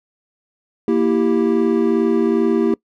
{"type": "chord", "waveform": "triangle", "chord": "E diminished", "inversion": "second", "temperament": "equal", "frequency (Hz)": [233.1, 329.6, 392], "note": ["Bb3", "E4", "G4"], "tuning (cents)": [0, 0, 0], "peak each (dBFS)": -16, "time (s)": [0.88, 2.74], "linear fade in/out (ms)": 2, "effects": ["noise-tail reverb RT60 0.1 s tail -23 dB re dry"]}